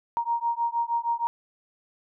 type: beating tone pair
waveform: sine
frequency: 933 / 939.4 Hz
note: A#5 / A#5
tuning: +1 / +13 cents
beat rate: 6.4 Hz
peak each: -27 dBFS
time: 0.17-1.27 s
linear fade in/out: 0 ms
effects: none